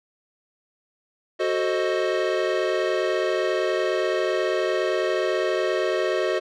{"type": "chord", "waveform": "square", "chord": "F# diminished seventh", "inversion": "none", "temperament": "equal with one note detuned", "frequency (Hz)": [370, 440, 527.8, 622.3], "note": ["F#4", "A4", "C5", "Eb5"], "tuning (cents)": [0, 0, 15, 0], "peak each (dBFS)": [-26, -29, -29, -27], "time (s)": [1.39, 6.4], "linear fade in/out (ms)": 20, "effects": ["low-pass 4000 Hz 12 dB/octave"]}